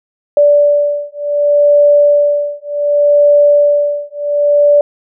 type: beating tone pair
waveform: sine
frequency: 582 / 582.67 Hz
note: D5 / D5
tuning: -16 / -14 cents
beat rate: 0.67 Hz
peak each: -10 dBFS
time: 0.37-4.81 s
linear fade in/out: 2 ms
effects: none